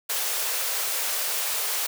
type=high-pass noise; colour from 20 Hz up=white; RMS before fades=-27 dBFS; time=0.09-1.87 s; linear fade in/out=10 ms; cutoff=410 Hz; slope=48 dB/octave; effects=none